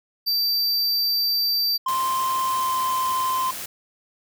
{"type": "tone", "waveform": "square", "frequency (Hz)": 4664, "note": "D8", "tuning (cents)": -13, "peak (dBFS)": -20, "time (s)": [0.26, 1.78], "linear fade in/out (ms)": 20}
{"type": "tone with pitch glide", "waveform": "triangle", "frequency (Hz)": [1046, 1037], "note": ["C6", "C6"], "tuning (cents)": [-1, -16], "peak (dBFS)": -19, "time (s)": [1.86, 3.51], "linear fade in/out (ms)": 5, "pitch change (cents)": -15, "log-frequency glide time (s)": [2.43, 2.79]}
{"type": "noise", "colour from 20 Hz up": "white", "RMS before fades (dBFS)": -33, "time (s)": [1.88, 3.66], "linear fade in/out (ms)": 5}
{"effects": []}